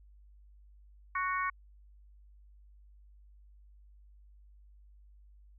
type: harmonic tone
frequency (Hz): 370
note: F#4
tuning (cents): 0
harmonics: 3 / 4 / 5 / 6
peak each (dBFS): -32 / -38 / -38 / -39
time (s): 1.15-1.5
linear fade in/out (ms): 5
effects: added 50 Hz sine -55 dBFS peak until 5.58 s